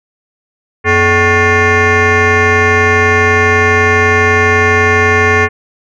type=tone with frequency modulation; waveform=sine; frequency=1100 Hz; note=C#6; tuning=14 cents flat; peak=-4 dBFS; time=0.84-5.49 s; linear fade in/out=50 ms; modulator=336 Hz; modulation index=3.3; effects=tanh soft clip ceiling -5 dBFS